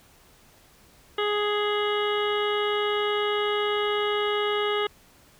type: harmonic tone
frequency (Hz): 416.1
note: G#4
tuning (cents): +3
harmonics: 1 / 2 / 3 / 4 / 5 / 7 / 8 / 9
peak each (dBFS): -25 / -34 / -30 / -36 / -34 / -33 / -37 / -41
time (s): 1.18-4.87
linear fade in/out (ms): 5
effects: pink hiss -56 dBFS RMS until 5.39 s